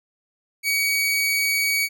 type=tone; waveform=sawtooth; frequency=2258 Hz; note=C#7; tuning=31 cents sharp; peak=-16 dBFS; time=0.63-1.89 s; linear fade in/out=50 ms; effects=none